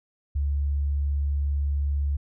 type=tone; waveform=sine; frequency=71.2 Hz; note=C#2; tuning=47 cents sharp; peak=-22 dBFS; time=0.35-2.17 s; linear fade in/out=10 ms; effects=none